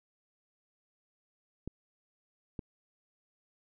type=clicks; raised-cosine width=3 ms; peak=-25 dBFS; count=2; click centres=1.676 / 2.592 s; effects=none